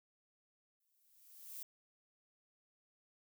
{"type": "noise with exponential growth", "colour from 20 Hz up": "violet", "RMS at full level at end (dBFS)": -45, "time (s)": [0.8, 1.63], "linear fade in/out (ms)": 5, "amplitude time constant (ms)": 180, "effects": []}